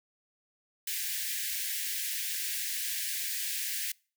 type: high-pass noise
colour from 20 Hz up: white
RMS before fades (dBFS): -34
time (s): 0.87-3.92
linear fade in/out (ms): 5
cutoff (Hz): 1600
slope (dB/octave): 96
effects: noise-tail reverb RT60 0.4 s tail -26 dB re dry